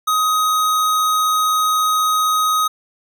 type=tone; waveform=square; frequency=1257 Hz; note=D#6; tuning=17 cents sharp; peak=-15 dBFS; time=0.07-2.68 s; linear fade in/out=10 ms; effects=none